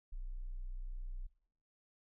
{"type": "tone", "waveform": "sine", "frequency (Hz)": 30.89, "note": "B0", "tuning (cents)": 1, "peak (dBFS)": -40, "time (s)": [0.12, 1.27], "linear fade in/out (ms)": 10, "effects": ["noise-tail reverb RT60 0.7 s tail -20 dB re dry"]}